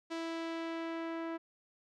sawtooth tone with low-pass filter sweep, 329.6 Hz, E4, in tune, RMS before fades -39 dBFS, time 0.1-1.38 s, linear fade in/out 20 ms, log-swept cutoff 5300 to 1700 Hz, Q 0.87, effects none

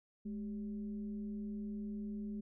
sine tone with frequency modulation, 210 Hz, G#3, 19 cents sharp, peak -39 dBFS, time 0.25-2.41 s, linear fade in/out 10 ms, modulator 180 Hz, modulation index 0.39, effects none

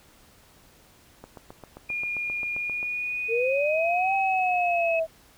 click train, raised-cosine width 1 ms, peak -27 dBFS, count 13, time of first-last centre 1.24-2.829 s, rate 7.55 Hz
sine tone with pitch glide, 2424 to 2568 Hz, D#7 to E7, -46 to -46 cents, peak -27 dBFS, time 1.89-5 s, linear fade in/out 10 ms, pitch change +100 cents, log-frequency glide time 2.56-4.34 s
sine linear two-way sweep, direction up then down, 442.7 to 784 to 641 Hz, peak -22 dBFS, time 3.28-5.07 s, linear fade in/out 50 ms, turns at 4.14 s
effects pink hiss -56 dBFS RMS until 5.37 s

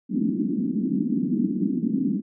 pink band-pass noise, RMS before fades -24 dBFS, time 0.09-2.22 s, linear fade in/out 50 ms, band 190 to 300 Hz, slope 48 dB/octave, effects none

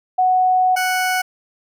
sine / 20% pulse tone pair in turn, 740 / 740 Hz, F#5 / F#5, 0 / 0 cents, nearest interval unison, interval 0 cents, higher neither, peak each -12 dBFS, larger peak neither, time 0.18-0.76 / 0.76-1.22 s, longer first, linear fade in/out 10 ms, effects none

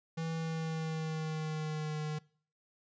square tone with pitch glide, 162.9 to 152.87 Hz, E3 to D#3, -20 to -30 cents, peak -35 dBFS, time 0.17-2.19 s, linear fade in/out 10 ms, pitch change -110 cents, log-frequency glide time 0.35-1.99 s, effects noise-tail reverb RT60 0.5 s tail -23 dB re dry + resampled to 16000 Hz

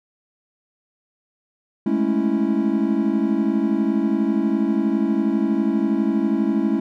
triangle chord, A major seventh, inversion third, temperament equal, 207.7 / 220 / 277.2 / 329.6 Hz, G#3 / A3 / C#4 / E4, 0 / 0 / 0 / 0 cents, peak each -21 dBFS, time 1.86-6.8 s, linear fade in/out 5 ms, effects none

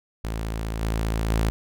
sawtooth tone with level steps, 55 Hz, A1, in tune, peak -23 / -19 / -16 dBFS, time 0.24-1.5 s, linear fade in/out 0 ms, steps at 0.81 / 1.29 s, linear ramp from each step 10 ms, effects none

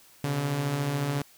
sawtooth beating tone pair, 129 / 143 Hz, C3 / D3, -24 / -46 cents, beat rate 14 Hz, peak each -31 / -23 dBFS, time 0.24-1.22 s, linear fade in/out 2 ms, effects white hiss -56 dBFS RMS until 1.37 s

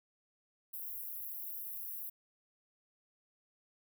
pink high-pass noise, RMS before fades -43 dBFS, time 0.73-2.1 s, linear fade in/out 10 ms, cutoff 12000 Hz, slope 48 dB/octave, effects none

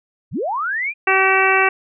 sine linear sweep, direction up, 65.3 to 2475 Hz, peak -19 dBFS, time 0.31-0.94 s, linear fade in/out 50 ms
harmonic tone, 382.7 Hz, G4, 42 cents flat, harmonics 1 / 2 / 3 / 4 / 5 / 6 / 7, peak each -20 / -20 / -20 / -20 / -20 / -20 / -20 dBFS, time 1.07-1.69 s, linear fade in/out 5 ms
effects none

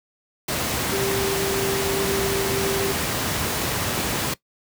sine tone in noise, 392 Hz, G4, in tune, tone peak -24 dBFS, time 0.92-2.92 s, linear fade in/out 5 ms, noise pink, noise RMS -24 dBFS, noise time 0.48-4.34 s, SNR -3 dB, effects noise-tail reverb RT60 0.1 s tail -19 dB re dry + high-pass 80 Hz 12 dB/octave

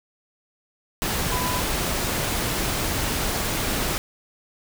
sine tone in noise, 998 Hz, B5, 18 cents sharp, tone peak -28 dBFS, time 1.32-1.6 s, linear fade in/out 0 ms, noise pink, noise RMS -25 dBFS, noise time 1.02-3.98 s, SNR -6 dB, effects none

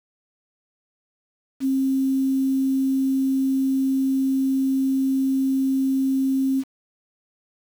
sine tone with quantisation, 267.1 Hz, C4, 36 cents sharp, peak -18 dBFS, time 1.6-6.64 s, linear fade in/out 50 ms, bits 7, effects none

